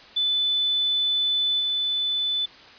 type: tone with level steps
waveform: sine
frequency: 3500 Hz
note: A7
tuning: 10 cents flat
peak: -20 / -22 dBFS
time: 0.16-2.46 s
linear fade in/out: 10 ms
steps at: 1.59 s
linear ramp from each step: 20 ms
effects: white hiss -47 dBFS RMS until 2.78 s + resampled to 11025 Hz